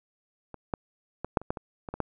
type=clicks; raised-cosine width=1 ms; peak=-26 / -14 / -18 / -7 / -28 / -14 / -22 / -23 / -20 / -13 dBFS; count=10; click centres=0.543 / 0.738 / 1.246 / 1.372 / 1.416 / 1.505 / 1.572 / 1.888 / 1.94 / 2.003 s; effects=none